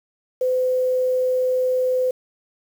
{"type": "tone with quantisation", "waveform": "sine", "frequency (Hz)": 509, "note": "C5", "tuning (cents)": -48, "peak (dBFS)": -17, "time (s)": [0.41, 2.11], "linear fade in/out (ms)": 5, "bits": 7, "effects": []}